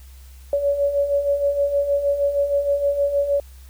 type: beating tone pair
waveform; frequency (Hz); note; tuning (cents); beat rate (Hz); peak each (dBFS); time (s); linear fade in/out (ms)
sine; 562 / 568.4; C#5 / C#5; +24 / +43; 6.4; -25 / -18; 0.53-3.4; 2
effects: added 65 Hz sine -40 dBFS peak until 3.69 s + white hiss -53 dBFS RMS until 3.69 s